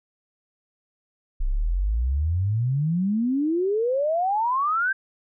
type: exponential sweep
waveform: sine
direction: up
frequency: 30.01 to 1600 Hz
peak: -20 dBFS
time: 1.4-4.93 s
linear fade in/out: 10 ms
effects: none